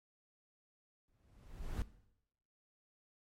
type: noise with exponential growth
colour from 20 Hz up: brown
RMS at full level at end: -36 dBFS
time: 1.08-1.82 s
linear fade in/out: 1 ms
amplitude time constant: 160 ms
effects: noise-tail reverb RT60 0.8 s tail -17 dB re dry + MP3 64 kbps